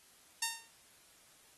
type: tone with exponential decay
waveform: 5% pulse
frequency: 915 Hz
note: A#5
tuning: 32 cents flat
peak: -18 dBFS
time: 0.42-0.71 s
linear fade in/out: 5 ms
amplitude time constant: 61 ms
effects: white hiss -63 dBFS RMS until 1.57 s + AAC 32 kbps